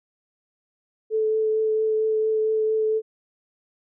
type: tone with vibrato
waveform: sine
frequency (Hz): 436.4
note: A4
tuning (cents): -14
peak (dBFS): -19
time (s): 1.1-3.02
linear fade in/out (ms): 50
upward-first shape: triangle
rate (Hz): 4.4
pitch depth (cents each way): 12
effects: none